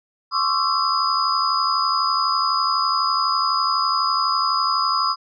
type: tone cluster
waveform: sine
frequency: 1059 / 1131 / 1327 / 4950 Hz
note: C6 / C#6 / E6 / D#8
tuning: +21 / +34 / +11 / -10 cents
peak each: -23 dBFS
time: 0.31-5.16 s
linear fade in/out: 50 ms
effects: none